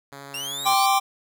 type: tone with vibrato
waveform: 5% pulse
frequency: 139.6 Hz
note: C#3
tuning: 13 cents sharp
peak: -27 dBFS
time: 0.12-0.74 s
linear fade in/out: 2 ms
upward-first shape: triangle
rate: 13 Hz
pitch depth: 11 cents each way
type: linear sweep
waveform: sawtooth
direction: up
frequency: 2696 to 4651 Hz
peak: -26 dBFS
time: 0.34-0.86 s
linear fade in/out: 2 ms
type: chord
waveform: square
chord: G suspended fourth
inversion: none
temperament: just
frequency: 784 / 1045.3 / 1176 Hz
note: G5 / C6 / D6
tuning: 0 / -2 / +2 cents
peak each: -20 / -25 / -24 dBFS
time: 0.65-1 s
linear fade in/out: 20 ms
effects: none